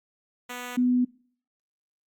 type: tone pair in turn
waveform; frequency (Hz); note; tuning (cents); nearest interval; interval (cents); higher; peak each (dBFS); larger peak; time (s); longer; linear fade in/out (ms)
5% pulse / sine; 246.4 / 248.4; B3 / B3; -4 / +10; unison; 14; second; -23 / -19; second; 0.49-0.77 / 0.77-1.05; neither; 10
effects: noise-tail reverb RT60 0.5 s tail -23 dB re dry + Opus 48 kbps